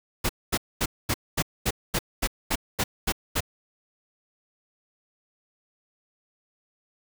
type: noise bursts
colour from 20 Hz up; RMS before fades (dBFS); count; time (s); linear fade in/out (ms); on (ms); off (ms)
pink; -24; 12; 0.24-3.406; 10; 53; 230
effects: none